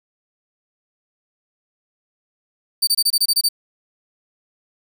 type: tone bursts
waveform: sawtooth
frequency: 4608 Hz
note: D8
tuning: 34 cents flat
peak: -11 dBFS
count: 9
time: 2.82-3.489 s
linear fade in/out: 10 ms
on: 53 ms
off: 24 ms
effects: 8-bit